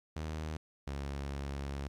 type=tone pair in turn; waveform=sawtooth; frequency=78 / 69.75 Hz; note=D#2 / C#2; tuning=+5 / +11 cents; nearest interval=major second; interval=194 cents; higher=first; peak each=-33 / -33 dBFS; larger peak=neither; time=0.16-0.57 / 0.87-1.88 s; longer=second; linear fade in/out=5 ms; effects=low-pass 8000 Hz 12 dB/octave + 12-bit